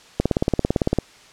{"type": "click train", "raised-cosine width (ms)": 2, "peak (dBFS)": -4, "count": 15, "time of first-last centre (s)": [0.2, 0.987], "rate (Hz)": 17.8, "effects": ["white hiss -48 dBFS RMS until 1.32 s", "low-pass 6000 Hz 12 dB/octave"]}